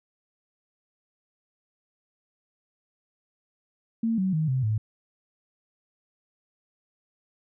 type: tone with pitch steps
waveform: sine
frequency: 227 / 188.69 / 156.85 / 130.38 / 108.37 Hz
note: A#3 / F#3 / D#3 / C3 / A2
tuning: -46 / +34 / +14 / -6 / -26 cents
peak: -22 dBFS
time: 4.03-4.78 s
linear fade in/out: 5 ms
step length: 150 ms
effects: none